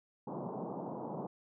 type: band-pass noise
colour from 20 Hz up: pink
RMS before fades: -41 dBFS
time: 0.27-1.27 s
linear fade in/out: 5 ms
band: 140 to 1000 Hz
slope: 48 dB/octave
effects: none

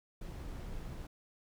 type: noise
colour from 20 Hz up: brown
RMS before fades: -43 dBFS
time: 0.21-1.07 s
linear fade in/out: 5 ms
effects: none

